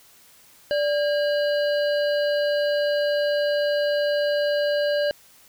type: harmonic tone with a mistuned harmonic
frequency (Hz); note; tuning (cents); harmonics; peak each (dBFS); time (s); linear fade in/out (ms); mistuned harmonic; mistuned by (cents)
585; D5; -7; 1 / 3 / 5 / 7 / 8; -20 / -30 / -34 / -37 / -38; 0.71-5.11; 0; 3; -140
effects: white hiss -53 dBFS RMS until 5.48 s